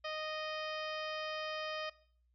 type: harmonic tone with a mistuned harmonic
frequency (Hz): 620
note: D#5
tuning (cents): -6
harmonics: 1 / 2 / 3 / 4 / 5 / 6 / 7 / 8 / 9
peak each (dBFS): -41 / -44 / -47 / -48 / -47 / -54 / -58 / -51 / -61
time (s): 0.04-1.9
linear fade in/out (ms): 10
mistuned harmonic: 7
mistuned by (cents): -17
effects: noise-tail reverb RT60 0.5 s tail -19 dB re dry + added 60 Hz sine -70 dBFS peak until 2.34 s